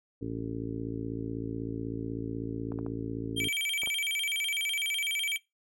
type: harmonic tone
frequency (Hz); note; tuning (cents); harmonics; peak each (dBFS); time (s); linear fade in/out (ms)
56.1; A1; +34; 1 / 2 / 3 / 4 / 5 / 6 / 7 / 8; -46 / -39 / -44 / -43 / -36 / -43 / -43 / -43; 0.21-3.49; 10
type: clicks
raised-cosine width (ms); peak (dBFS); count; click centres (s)
1; -28; 5; 2.72 / 2.789 / 2.864 / 3.834 / 3.874
type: tone with vibrato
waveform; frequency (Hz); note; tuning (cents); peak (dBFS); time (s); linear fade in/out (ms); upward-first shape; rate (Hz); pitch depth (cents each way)
square; 2712; E7; +49; -29; 3.36-5.38; 20; square; 12; 280
effects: noise-tail reverb RT60 0.2 s tail -21 dB re dry